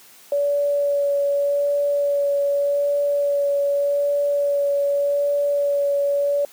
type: tone with vibrato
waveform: sine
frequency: 570 Hz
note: C#5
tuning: 48 cents sharp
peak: -17 dBFS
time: 0.32-6.45 s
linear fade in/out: 2 ms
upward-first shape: sine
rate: 0.84 Hz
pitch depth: 12 cents each way
effects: white hiss -48 dBFS RMS until 6.52 s + high-pass 150 Hz 12 dB/octave